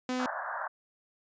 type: tone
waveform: sawtooth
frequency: 253.3 Hz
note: B3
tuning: 44 cents sharp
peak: -26 dBFS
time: 0.09-0.26 s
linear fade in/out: 2 ms
type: band-pass noise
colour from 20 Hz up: white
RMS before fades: -36 dBFS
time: 0.19-0.68 s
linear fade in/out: 10 ms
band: 570 to 1700 Hz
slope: 96 dB/octave
effects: resampled to 16000 Hz